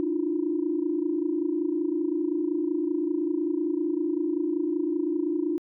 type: tone cluster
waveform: sine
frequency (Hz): 296 / 321.4 / 351.6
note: D4 / E4 / F4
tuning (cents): +14 / -44 / +12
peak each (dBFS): -28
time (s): 0-5.58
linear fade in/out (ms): 0
effects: tanh soft clip ceiling -14 dBFS